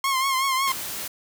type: tone with vibrato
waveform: sawtooth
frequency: 1069 Hz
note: C6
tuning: 37 cents sharp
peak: -17 dBFS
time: 0.04-0.72 s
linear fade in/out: 2 ms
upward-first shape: triangle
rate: 5.4 Hz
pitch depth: 68 cents each way
type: noise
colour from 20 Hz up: white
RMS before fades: -32 dBFS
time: 0.67-1.08 s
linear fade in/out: 5 ms
effects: none